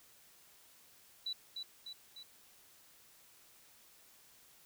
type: tone with echo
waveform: sine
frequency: 3951 Hz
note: B7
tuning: in tune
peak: -36 dBFS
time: 1.26-1.33 s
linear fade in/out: 5 ms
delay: 300 ms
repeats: 3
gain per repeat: -4 dB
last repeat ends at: 2.23 s
effects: white hiss -63 dBFS RMS until 4.65 s